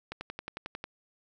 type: click train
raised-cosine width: 0.3 ms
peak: -21 dBFS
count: 9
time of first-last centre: 0.12-0.841 s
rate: 11.1 Hz
effects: none

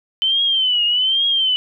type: tone with vibrato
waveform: sine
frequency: 3059 Hz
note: G7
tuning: 43 cents flat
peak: -14 dBFS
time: 0.22-1.56 s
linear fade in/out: 0 ms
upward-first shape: triangle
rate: 1.2 Hz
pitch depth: 130 cents each way
effects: none

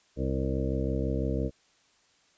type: harmonic tone with a mistuned harmonic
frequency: 66 Hz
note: C2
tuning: 16 cents sharp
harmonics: 1 / 2 / 3 / 4 / 5 / 7 / 8 / 9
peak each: -31 / -33 / -36 / -35 / -36 / -35 / -39 / -41 dBFS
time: 0.16-1.51 s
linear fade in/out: 50 ms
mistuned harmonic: 9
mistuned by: +21 cents
effects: white hiss -65 dBFS RMS until 2.37 s + resampled to 16000 Hz

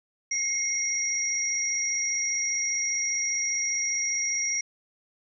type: tone pair together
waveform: sine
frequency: 2145 / 5690 Hz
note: C7 / F8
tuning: +42 / +31 cents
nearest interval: octave + perfect fourth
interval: 1689 cents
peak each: -30 / -26 dBFS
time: 0.31-4.61 s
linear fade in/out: 5 ms
effects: none

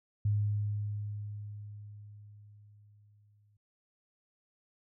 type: tone with exponential decay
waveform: sine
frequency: 103.83 Hz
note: G#2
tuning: in tune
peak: -25 dBFS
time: 0.25-3.57 s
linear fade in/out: 5 ms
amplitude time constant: 720 ms
effects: none

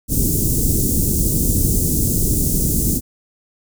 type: band-stop noise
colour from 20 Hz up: pink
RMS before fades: -17 dBFS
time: 0.08-3.01 s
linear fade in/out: 50 ms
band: 340 to 7200 Hz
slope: 24 dB/octave
effects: none

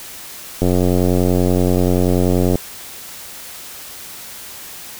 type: click train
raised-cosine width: 2 ms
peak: -3 dBFS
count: 176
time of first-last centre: 0.62-2.556 s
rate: 90.4 Hz
effects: white hiss -34 dBFS RMS until 4.99 s

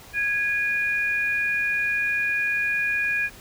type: tone pair together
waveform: sine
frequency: 1656 / 2441 Hz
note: G#6 / D#7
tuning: -5 / -34 cents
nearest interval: perfect fifth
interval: 671 cents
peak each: -24 dBFS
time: 0.13-3.3 s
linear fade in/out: 50 ms
effects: pink hiss -46 dBFS RMS until 3.4 s

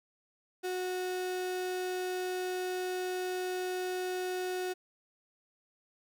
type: tone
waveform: 35% pulse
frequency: 366.6 Hz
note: F#4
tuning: 16 cents flat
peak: -31 dBFS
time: 0.63-4.74 s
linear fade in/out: 20 ms
effects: none

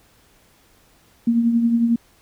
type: tone with tremolo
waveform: sine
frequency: 233.1 Hz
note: A#3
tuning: in tune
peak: -12 dBFS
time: 1.27-1.96 s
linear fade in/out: 5 ms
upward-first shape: triangle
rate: 11 Hz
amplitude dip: 55%
effects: pink hiss -56 dBFS RMS until 2.21 s

